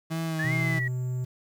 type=tone with vibrato; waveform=35% pulse; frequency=160.8 Hz; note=E3; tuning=43 cents flat; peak=-26 dBFS; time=0.1-0.8 s; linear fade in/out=20 ms; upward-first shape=sine; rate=2.2 Hz; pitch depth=32 cents each way
type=exponential two-way sweep; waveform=sine; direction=up then down; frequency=1678 to 2140 to 1900 Hz; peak=-28 dBFS; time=0.39-0.88 s; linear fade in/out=5 ms; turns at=0.53 s
type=tone; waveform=triangle; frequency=126.5 Hz; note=B2; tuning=42 cents sharp; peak=-25 dBFS; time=0.44-1.25 s; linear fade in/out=10 ms
effects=9-bit